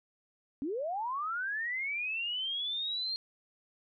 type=linear sweep; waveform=sine; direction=up; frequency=254.8 to 4235 Hz; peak=-32 dBFS; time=0.62-3.16 s; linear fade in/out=0 ms; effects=none